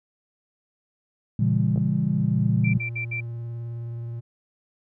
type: tone with vibrato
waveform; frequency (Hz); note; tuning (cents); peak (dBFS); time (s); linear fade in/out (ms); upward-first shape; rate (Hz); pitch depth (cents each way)
triangle; 117.3; A#2; +11; -28; 1.39-4.21; 20; square; 19; 14
type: chord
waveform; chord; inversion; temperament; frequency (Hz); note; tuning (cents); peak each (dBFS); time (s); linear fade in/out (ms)
sine; A# diminished seventh; none; just; 116.54 / 139.85 / 167.82 / 201.4; A#2 / C#3 / E3 / G3; 0 / +16 / +31 / +47; -25; 1.39-2.78; 5
type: clicks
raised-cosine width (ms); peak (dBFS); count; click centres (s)
2; -21; 2; 1.76 / 1.776
type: tone bursts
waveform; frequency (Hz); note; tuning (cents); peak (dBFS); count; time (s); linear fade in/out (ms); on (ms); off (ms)
sine; 2349; D7; 0; -27; 4; 2.64-3.207; 10; 96; 61
effects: none